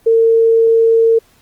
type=tone; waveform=sine; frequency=454.4 Hz; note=A#4; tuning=44 cents flat; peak=-7 dBFS; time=0.06-1.19 s; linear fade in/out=10 ms; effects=pink hiss -52 dBFS RMS until 1.41 s + Opus 24 kbps